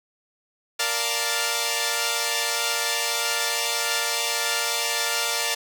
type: chord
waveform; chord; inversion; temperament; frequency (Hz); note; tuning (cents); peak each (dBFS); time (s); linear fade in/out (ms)
5% pulse; Bb major seventh; none; equal; 466.2 / 587.3 / 698.5 / 880; Bb4 / D5 / F5 / A5; 0 / 0 / 0 / 0; -17; 0.79-5.55; 10
effects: none